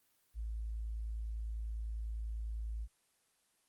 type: tone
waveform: sine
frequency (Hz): 55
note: A1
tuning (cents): 0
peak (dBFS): -37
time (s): 0.34-2.88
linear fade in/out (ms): 50
effects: white hiss -74 dBFS RMS until 3.68 s + Opus 24 kbps